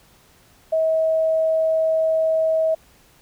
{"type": "tone", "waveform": "sine", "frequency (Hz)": 641, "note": "E5", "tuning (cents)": -49, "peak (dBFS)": -16, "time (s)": [0.72, 2.75], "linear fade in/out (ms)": 10, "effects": ["pink hiss -54 dBFS RMS until 3.21 s"]}